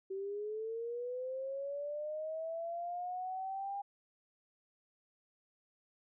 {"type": "linear sweep", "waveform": "sine", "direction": "up", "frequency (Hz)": [380.9, 806], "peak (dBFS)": -37, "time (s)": [0.1, 3.82], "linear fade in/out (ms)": 10, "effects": []}